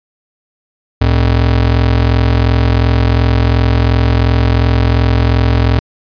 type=ring-modulated tone; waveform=square; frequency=87.31 Hz; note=F2; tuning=in tune; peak=-6 dBFS; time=1.01-5.79 s; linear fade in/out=0 ms; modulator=21.4 Hz; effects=resampled to 11025 Hz